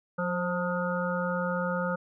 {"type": "harmonic tone with a mistuned harmonic", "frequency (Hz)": 179, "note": "F3", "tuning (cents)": 43, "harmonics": [1, 3, 5, 7, 8], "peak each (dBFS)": [-31, -31, -38, -35, -35], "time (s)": [0.18, 1.96], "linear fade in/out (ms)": 10, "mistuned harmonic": 3, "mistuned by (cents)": -28, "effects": []}